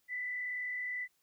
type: tone with frequency modulation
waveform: sine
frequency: 1990 Hz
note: B6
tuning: 13 cents sharp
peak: -35 dBFS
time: 0.08-1.08 s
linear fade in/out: 50 ms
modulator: 38.4 Hz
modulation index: 0.72
effects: white hiss -75 dBFS RMS until 1.22 s